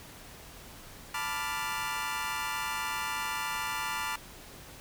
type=chord; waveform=25% pulse; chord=B half-diminished seventh; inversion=third; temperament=equal; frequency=880 / 987.8 / 1174.7 / 1396.9 Hz; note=A5 / B5 / D6 / F6; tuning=0 / 0 / 0 / 0 cents; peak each=-34 dBFS; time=1.14-4.16 s; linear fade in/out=5 ms; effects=pink hiss -49 dBFS RMS until 4.8 s